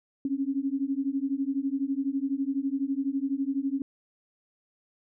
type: beating tone pair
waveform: sine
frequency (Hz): 268 / 280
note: C4 / C#4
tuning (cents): +42 / +18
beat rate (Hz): 12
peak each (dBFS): -29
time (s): 0.25-3.82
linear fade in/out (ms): 2
effects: none